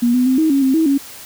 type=tone with pitch steps; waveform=sine; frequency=239.1 / 250.3 / 259.9 / 316.7 / 276 / 264.6 / 321.4 / 277.7 Hz; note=A#3 / B3 / C4 / D#4 / C#4 / C4 / E4 / C#4; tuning=+44 / +23 / -11 / +31 / -7 / +20 / -44 / +3 cents; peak=-11 dBFS; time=0.02-0.98 s; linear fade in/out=10 ms; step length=120 ms; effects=white hiss -36 dBFS RMS until 1.25 s